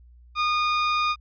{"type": "tone", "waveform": "sawtooth", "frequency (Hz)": 1224, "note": "D#6", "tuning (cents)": -29, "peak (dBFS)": -17, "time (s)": [0.35, 1.16], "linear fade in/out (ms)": 50, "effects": ["added 60 Hz sine -48 dBFS peak until 1.2 s", "resampled to 11025 Hz"]}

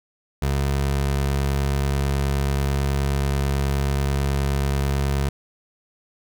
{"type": "tone", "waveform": "25% pulse", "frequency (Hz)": 69.3, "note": "C#2", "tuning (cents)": 0, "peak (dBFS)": -16, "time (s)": [0.42, 5.29], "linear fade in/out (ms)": 5, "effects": []}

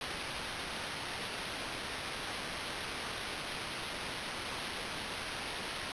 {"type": "noise with sample-and-hold", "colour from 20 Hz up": "white", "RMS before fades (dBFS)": -40, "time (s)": [0.01, 5.92], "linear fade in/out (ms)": 2, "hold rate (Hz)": 7350, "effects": ["resampled to 24000 Hz"]}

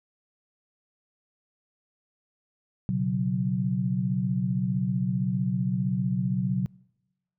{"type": "chord", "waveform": "sine", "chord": "B suspended second", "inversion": "none", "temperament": "just", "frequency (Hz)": [123.47, 138.9, 185.21], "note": ["B2", "C#3", "F#3"], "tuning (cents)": [0, 4, 2], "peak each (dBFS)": [-29, -30, -26], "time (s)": [2.89, 6.66], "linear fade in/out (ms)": 0, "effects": ["noise-tail reverb RT60 1.0 s tail -26 dB re dry"]}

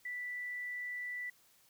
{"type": "tone", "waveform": "sine", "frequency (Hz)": 1972, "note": "B6", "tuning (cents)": -3, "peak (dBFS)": -38, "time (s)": [0.05, 1.3], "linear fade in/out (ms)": 5, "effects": ["white hiss -67 dBFS RMS until 1.69 s"]}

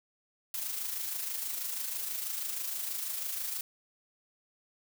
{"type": "noise with amplitude modulation", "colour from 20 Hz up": "blue", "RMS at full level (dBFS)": -34, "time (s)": [0.54, 3.61], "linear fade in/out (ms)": 2, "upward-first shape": "sine", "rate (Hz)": 26.2, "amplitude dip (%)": 45, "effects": []}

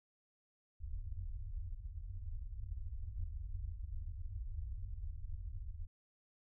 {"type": "low-pass noise", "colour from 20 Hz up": "pink", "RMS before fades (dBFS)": -43, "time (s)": [0.8, 5.87], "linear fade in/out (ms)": 20, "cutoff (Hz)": 100, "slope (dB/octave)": 96, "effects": []}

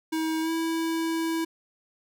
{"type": "tone with pitch glide", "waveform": "square", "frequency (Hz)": [319.3, 327.3], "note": ["D#4", "E4"], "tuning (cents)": [45, -12], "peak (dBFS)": -26, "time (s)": [0.12, 1.45], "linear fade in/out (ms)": 10, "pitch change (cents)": 43, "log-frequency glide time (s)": [0.41, 0.51], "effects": []}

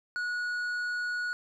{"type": "tone with tanh clipping", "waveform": "sine", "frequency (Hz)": 1459, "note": "F#6", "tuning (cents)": -25, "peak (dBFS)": -31, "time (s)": [0.16, 1.33], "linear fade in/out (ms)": 0, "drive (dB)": 7, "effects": []}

